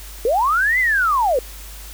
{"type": "linear two-way sweep", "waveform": "sine", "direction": "up then down", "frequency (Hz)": [420.9, 2080, 465.6], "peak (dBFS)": -14, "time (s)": [0.25, 1.39], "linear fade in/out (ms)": 2, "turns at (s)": 0.79, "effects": ["added 50 Hz sine -35 dBFS peak until 1.93 s", "white hiss -39 dBFS RMS until 1.93 s"]}